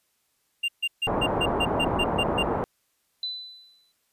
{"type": "tone bursts", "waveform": "triangle", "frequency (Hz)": 2791, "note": "F7", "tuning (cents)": -2, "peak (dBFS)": -21, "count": 10, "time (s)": [0.63, 2.43], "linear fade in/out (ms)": 10, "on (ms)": 54, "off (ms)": 140}
{"type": "low-pass noise", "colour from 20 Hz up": "white", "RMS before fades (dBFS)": -26, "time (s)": [1.07, 2.64], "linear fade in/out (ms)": 0, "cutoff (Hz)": 970, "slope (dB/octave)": 24}
{"type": "tone with exponential decay", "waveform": "sine", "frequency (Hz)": 4000, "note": "B7", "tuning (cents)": 21, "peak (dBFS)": -26, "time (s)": [3.23, 3.92], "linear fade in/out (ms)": 2, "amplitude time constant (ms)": 150}
{"effects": ["white hiss -71 dBFS RMS until 4.12 s", "resampled to 32000 Hz"]}